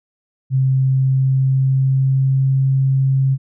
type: tone with pitch glide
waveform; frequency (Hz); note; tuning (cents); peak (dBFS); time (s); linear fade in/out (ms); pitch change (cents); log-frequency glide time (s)
sine; 132.3 to 134.22; C3 to C3; +20 to +45; -12; 0.5-3.38; 50; +25; 0.71-2.61
effects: none